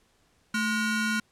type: ring-modulated tone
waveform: 40% pulse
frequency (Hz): 830.6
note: G#5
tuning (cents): 0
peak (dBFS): -21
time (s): 0.54-1.2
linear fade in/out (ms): 5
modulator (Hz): 612
effects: pink hiss -66 dBFS RMS until 1.31 s + low-pass 10000 Hz 12 dB/octave